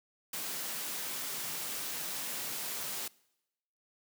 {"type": "high-pass noise", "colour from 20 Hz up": "white", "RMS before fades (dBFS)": -38, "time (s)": [0.33, 3.08], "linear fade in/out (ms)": 5, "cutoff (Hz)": 120, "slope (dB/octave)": 48, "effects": ["noise-tail reverb RT60 0.9 s tail -24 dB re dry"]}